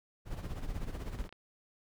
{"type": "noise with tremolo", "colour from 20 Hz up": "brown", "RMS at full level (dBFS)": -36, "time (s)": [0.25, 1.29], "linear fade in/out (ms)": 50, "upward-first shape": "sine", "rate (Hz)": 16, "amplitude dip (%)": 65}
{"type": "clicks", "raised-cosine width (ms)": 0.3, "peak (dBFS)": -35, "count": 4, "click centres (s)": [1.189, 1.241, 1.292, 1.326]}
{"effects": []}